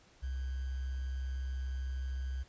sine tone with sample-and-hold, 65.41 Hz, C2, in tune, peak -34 dBFS, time 0.22-2.44 s, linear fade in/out 20 ms, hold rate 1575 Hz, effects pink hiss -63 dBFS RMS until 2.48 s + resampled to 16000 Hz

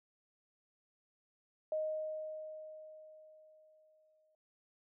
sine tone with exponential decay, 622.3 Hz, D#5, in tune, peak -32 dBFS, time 1.72-4.35 s, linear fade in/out 2 ms, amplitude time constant 570 ms, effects none

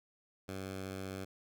10% pulse tone, 95.5 Hz, G2, 45 cents flat, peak -32 dBFS, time 0.48-1.25 s, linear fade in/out 10 ms, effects none

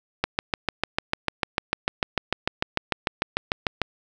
click train, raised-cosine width 0.3 ms, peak -5 dBFS, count 25, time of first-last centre 0.24-3.817 s, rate 6.71 Hz, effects none

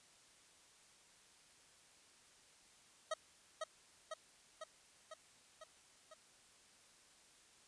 25% pulse tone with echo, 633 Hz, D#5, 30 cents sharp, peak -33 dBFS, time 3.11-3.14 s, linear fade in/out 5 ms, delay 500 ms, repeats 6, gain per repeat -3 dB, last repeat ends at 6.14 s, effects white hiss -66 dBFS RMS until 7.67 s + resampled to 22050 Hz

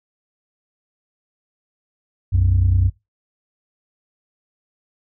sine tone pair together, 63 / 92.74 Hz, B1 / F#2, +35 / +5 cents, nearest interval perfect fifth, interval 670 cents, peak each -17 / -13 dBFS, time 2.32-2.9 s, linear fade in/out 20 ms, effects noise-tail reverb RT60 0.2 s tail -19 dB re dry + tanh soft clip ceiling -8 dBFS

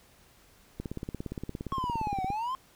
click train, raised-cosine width 3 ms, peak -22 dBFS, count 27, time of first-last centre 0.8-2.303 s, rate 17.3 Hz
triangle exponential two-way sweep, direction down then up, 1100 to 740 to 1072 Hz, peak -28 dBFS, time 1.72-2.55 s, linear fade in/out 0 ms, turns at 2.24 s
effects pink hiss -60 dBFS RMS until 2.75 s

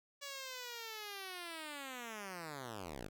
5% pulse linear sweep, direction down, 570 to 44.77 Hz, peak -33 dBFS, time 0.21-3.09 s, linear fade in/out 20 ms, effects none

